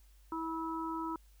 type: harmonic tone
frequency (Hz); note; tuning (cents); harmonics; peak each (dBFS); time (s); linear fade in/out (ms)
324.9; E4; -25; 1 / 3 / 4; -38 / -39 / -42; 0.32-1.16; 2
effects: added 50 Hz sine -58 dBFS peak until 1.4 s + white hiss -70 dBFS RMS until 1.4 s